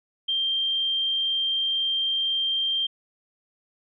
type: tone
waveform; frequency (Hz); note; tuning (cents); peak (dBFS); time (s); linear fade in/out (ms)
sine; 3171; G7; +19; -22; 0.28-2.87; 10
effects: none